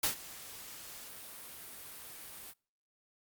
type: noise with ADSR envelope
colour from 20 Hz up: white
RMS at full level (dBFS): -29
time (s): 0.03-2.54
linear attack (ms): 6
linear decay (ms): 110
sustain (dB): -19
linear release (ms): 41
effects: noise-tail reverb RT60 0.4 s tail -26 dB re dry + Opus 48 kbps